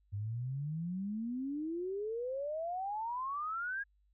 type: exponential sweep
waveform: sine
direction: up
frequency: 98 to 1661.2 Hz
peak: -35 dBFS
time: 0.12-3.84 s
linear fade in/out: 20 ms
effects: added 50 Hz sine -68 dBFS peak until 4.13 s